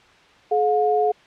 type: tone pair together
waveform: sine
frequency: 426 / 717 Hz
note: G#4 / F5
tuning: +44 / +45 cents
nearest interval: major sixth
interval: 901 cents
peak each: -19 dBFS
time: 0.51-1.12 s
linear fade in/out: 10 ms
effects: white hiss -51 dBFS RMS until 1.26 s + low-pass 3000 Hz 12 dB/octave